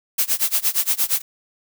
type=noise with tremolo; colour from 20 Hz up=blue; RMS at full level=-17 dBFS; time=0.18-1.22 s; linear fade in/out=10 ms; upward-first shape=sine; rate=8.6 Hz; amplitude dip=95%; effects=none